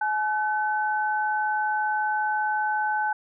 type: tone pair together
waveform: sine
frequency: 851 / 1516.3 Hz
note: G#5 / F#6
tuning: +42 / +42 cents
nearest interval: minor seventh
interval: 1000 cents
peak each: -24 / -27 dBFS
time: 0.01-3.13 s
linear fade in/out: 5 ms
effects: none